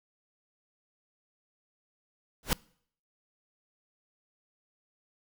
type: noise with exponential growth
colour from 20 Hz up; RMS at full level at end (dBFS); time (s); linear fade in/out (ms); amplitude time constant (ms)
pink; -21; 2.43-2.53; 1; 20
effects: noise-tail reverb RT60 0.6 s tail -25 dB re dry